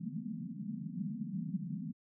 pink band-pass noise, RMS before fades -40 dBFS, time 0-1.93 s, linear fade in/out 10 ms, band 150 to 250 Hz, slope 96 dB/octave, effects none

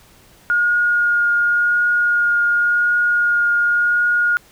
sine tone with vibrato, 1429 Hz, F6, 39 cents sharp, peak -13 dBFS, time 0.5-4.37 s, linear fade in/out 0 ms, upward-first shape triangle, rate 0.91 Hz, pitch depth 11 cents each way, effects pink hiss -49 dBFS RMS until 4.51 s

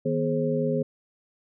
sine tone cluster, 156.9 / 243.1 / 420.7 / 531 Hz, D#3 / B3 / G#4 / C5, +15 / -27 / +22 / +25 cents, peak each -28 dBFS, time 0.05-0.83 s, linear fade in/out 10 ms, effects none

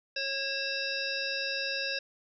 harmonic tone with a mistuned harmonic, 546 Hz, C#5, 26 cents flat, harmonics 1 / 3 / 5 / 7 / 9 / 10, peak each -39 / -36 / -36 / -39 / -38 / -39 dBFS, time 0.16-1.99 s, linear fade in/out 5 ms, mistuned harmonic 5, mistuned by -38 cents, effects none

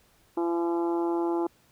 harmonic tone, 170 Hz, F3, 46 cents flat, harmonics 2 / 3 / 4 / 5 / 6 / 7 / 8, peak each -25 / -40 / -38 / -34 / -40 / -46 / -48 dBFS, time 0.37-1.47 s, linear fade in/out 5 ms, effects pink hiss -63 dBFS RMS until 1.71 s

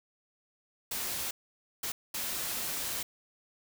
white noise bursts at uneven times, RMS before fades -35 dBFS, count 3, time 0.91-1.31 / 1.83-1.92 / 2.14-3.03 s, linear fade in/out 5 ms, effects none

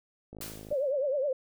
click train, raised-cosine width 2 ms, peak -32 dBFS, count 22, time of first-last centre 0.33-0.725 s, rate 53.2 Hz
white noise with exponential decay, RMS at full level -38 dBFS, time 0.41-0.92 s, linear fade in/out 1 ms, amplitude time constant 110 ms
sine tone with vibrato, 554.4 Hz, C#5, in tune, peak -26 dBFS, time 0.71-1.33 s, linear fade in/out 5 ms, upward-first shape triangle, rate 9.6 Hz, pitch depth 160 cents each way
effects none

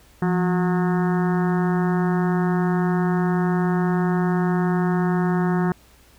harmonic tone with a mistuned harmonic, 181.7 Hz, F#3, 31 cents flat, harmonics 1 / 2 / 4 / 5 / 6 / 7 / 8 / 9 / 10, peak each -19 / -25 / -31 / -33 / -35 / -36 / -37 / -38 / -39 dBFS, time 0.22-5.72 s, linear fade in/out 2 ms, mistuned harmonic 1, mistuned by -78 cents, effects added 60 Hz sine -54 dBFS peak until 6.18 s + pink hiss -54 dBFS RMS until 6.18 s

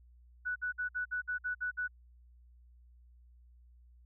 sine tone bursts, 1480 Hz, F#6, in tune, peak -32 dBFS, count 9, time 0.45-1.88 s, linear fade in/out 20 ms, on 110 ms, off 55 ms, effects added 60 Hz sine -57 dBFS peak until 4.05 s

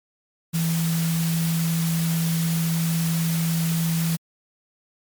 sine tone in noise, 164.81 Hz, E3, in tune, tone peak -20 dBFS, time 0.53-4.17 s, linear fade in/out 20 ms, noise white, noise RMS -31 dBFS, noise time 0.53-4.17 s, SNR +8 dB, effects MP3 96 kbps

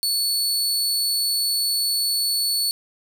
sawtooth tone, 4435 Hz, C#8, in tune, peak -17 dBFS, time 0.03-2.71 s, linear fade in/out 0 ms, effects none

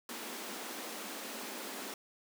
pink high-pass noise, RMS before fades -43 dBFS, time 0.09-1.94 s, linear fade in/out 2 ms, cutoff 200 Hz, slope 96 dB/octave, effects none

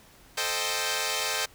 5% pulse chord, A half-diminished seventh, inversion none, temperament equal, 440 / 523.3 / 622.3 / 784 Hz, A4 / C5 / Eb5 / G5, 0 / 0 / 0 / 0 cents, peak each -21 dBFS, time 0.37-1.46 s, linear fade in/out 10 ms, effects pink hiss -55 dBFS RMS until 1.54 s

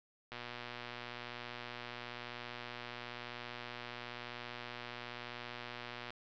click train, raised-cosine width 0.3 ms, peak -28 dBFS, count 701, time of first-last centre 0.32-6.105 s, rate 121 Hz, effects resampled to 16000 Hz

